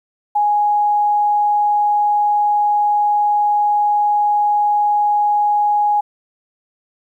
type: tone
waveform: sine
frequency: 830.6 Hz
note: G#5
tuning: in tune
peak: -12 dBFS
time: 0.35-6.01 s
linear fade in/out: 10 ms
effects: 9-bit